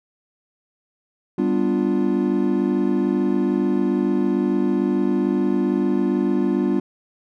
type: chord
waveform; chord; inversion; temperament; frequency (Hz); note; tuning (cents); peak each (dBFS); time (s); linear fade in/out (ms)
triangle; G dominant seventh; none; equal; 196 / 246.9 / 293.7 / 349.2; G3 / B3 / D4 / F4; 0 / 0 / 0 / 0; -21; 1.38-6.8; 5
effects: none